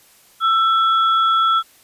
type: tone pair together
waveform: sine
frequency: 1332 / 3360 Hz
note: E6 / G#7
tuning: +18 / +19 cents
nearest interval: octave + major third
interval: 1601 cents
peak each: -13 / -23 dBFS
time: 0.4-1.63 s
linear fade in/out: 50 ms
effects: white hiss -51 dBFS RMS until 1.83 s + resampled to 32000 Hz